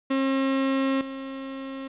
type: tone with level steps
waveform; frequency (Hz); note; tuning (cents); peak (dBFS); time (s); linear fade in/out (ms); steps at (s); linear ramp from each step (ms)
35% pulse; 268.8; C4; +47; -20 / -31; 0.1-1.88; 10; 1.01; 2
effects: resampled to 8000 Hz + 9-bit